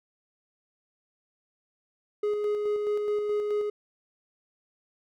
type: tone with tremolo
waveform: triangle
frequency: 417.3 Hz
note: G#4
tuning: 8 cents sharp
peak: -22 dBFS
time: 2.23-3.7 s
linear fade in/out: 5 ms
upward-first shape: square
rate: 4.7 Hz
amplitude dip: 30%
effects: none

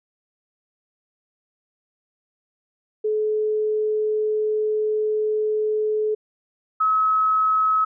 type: tone pair in turn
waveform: sine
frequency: 428.7 / 1284.6 Hz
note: A4 / E6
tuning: -45 / -45 cents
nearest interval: octave + perfect fifth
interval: 1900 cents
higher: second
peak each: -19 / -16 dBFS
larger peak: second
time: 3.04-6.15 / 6.8-7.85 s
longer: first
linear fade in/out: 10 ms
effects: none

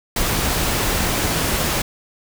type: noise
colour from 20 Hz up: pink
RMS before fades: -20 dBFS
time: 0.16-1.82 s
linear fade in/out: 5 ms
effects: none

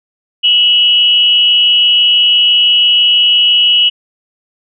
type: tone with amplitude modulation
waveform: sine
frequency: 2933 Hz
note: F#7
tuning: 16 cents flat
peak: -3 dBFS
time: 0.43-3.9 s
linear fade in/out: 20 ms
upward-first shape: sine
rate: 274 Hz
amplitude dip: 60%
effects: none

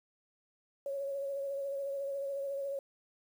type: tone with vibrato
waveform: sine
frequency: 554.4 Hz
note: C#5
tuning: in tune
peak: -34 dBFS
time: 0.86-2.79 s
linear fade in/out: 2 ms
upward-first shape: triangle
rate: 14 Hz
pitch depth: 33 cents each way
effects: 10-bit

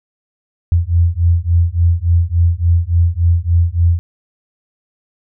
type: beating tone pair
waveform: sine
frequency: 83.8 / 87.3 Hz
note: E2 / F2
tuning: +29 / 0 cents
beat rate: 3.5 Hz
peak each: -13 dBFS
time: 0.72-3.99 s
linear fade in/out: 0 ms
effects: none

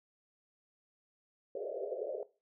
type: band-pass noise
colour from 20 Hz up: pink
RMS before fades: -39 dBFS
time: 1.55-2.23 s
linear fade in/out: 2 ms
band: 380 to 650 Hz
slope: 96 dB/octave
effects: noise-tail reverb RT60 0.3 s tail -17 dB re dry

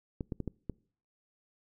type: clicks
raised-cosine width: 3 ms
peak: -22 dBFS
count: 5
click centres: 0.208 / 0.322 / 0.403 / 0.477 / 0.697 s
effects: noise-tail reverb RT60 0.5 s tail -25 dB re dry

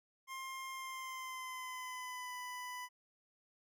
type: tone with pitch glide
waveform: 25% pulse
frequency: 1060 to 994.7 Hz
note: C6 to B5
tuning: +22 to +12 cents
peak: -39 dBFS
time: 0.27-2.89 s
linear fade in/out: 50 ms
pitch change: -110 cents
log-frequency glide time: 0.72-2.35 s
effects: none

